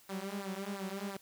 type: tone with flanger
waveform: sawtooth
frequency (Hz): 196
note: G3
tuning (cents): 0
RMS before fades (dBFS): -40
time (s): 0.09-1.17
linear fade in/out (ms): 5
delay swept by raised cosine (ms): 0.31 to 6.31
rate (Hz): 2.9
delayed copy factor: -0.9
effects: white hiss -62 dBFS RMS until 1.21 s